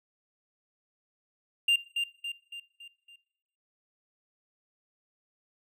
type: tone with echo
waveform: triangle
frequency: 2794 Hz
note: F7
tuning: in tune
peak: -19 dBFS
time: 1.68-1.76 s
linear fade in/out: 5 ms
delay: 280 ms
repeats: 5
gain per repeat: -6 dB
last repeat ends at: 3.16 s
effects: noise-tail reverb RT60 0.9 s tail -21 dB re dry